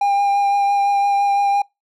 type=tone with vibrato; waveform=triangle; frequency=803 Hz; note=G5; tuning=41 cents sharp; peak=-12 dBFS; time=0.01-1.62 s; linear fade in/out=5 ms; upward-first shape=triangle; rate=5.9 Hz; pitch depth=16 cents each way; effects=noise-tail reverb RT60 0.2 s tail -25 dB re dry